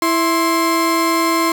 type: tone pair together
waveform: 35% pulse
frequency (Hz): 329.6 / 1052.5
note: E4 / C6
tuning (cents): 0 / +10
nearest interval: octave + minor sixth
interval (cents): 2010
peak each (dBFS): -15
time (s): 0.02-1.52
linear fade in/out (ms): 2
effects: none